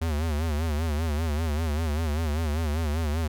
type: tone with vibrato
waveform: square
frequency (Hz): 77.78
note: D#2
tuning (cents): 0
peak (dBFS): -25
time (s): 0.01-3.28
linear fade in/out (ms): 10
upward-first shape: sine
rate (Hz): 5.1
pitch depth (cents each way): 120
effects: none